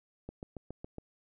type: click train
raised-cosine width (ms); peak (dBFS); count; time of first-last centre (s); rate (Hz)
2; -28; 6; 0.29-0.983; 7.21
effects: none